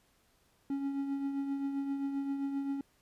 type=tone with tremolo; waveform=triangle; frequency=277 Hz; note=C#4; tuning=1 cent flat; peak=-28 dBFS; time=0.7-2.81 s; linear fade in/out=2 ms; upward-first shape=triangle; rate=7.6 Hz; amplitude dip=50%; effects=pink hiss -70 dBFS RMS until 3.01 s + resampled to 32000 Hz